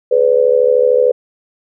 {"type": "tone with amplitude modulation", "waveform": "sine", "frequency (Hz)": 499.5, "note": "B4", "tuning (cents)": 20, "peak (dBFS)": -4, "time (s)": [0.11, 1.12], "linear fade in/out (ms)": 10, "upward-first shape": "sine", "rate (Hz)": 73.3, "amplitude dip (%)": 90, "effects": []}